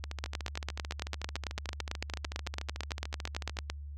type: two click trains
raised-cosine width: 0.2 ms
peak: -16 / -21 dBFS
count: 32 / 49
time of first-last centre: 0.24-3.7 / 0.04-3.569 s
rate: 8.96 / 13.6 Hz
effects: added 72 Hz sine -40 dBFS peak until 3.97 s